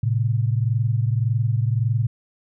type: tone pair together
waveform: sine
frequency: 111.43 / 133.2 Hz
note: A2 / C3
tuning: +22 / +31 cents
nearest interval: minor third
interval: 309 cents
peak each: -19 / -23 dBFS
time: 0.03-2.07 s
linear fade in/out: 5 ms
effects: none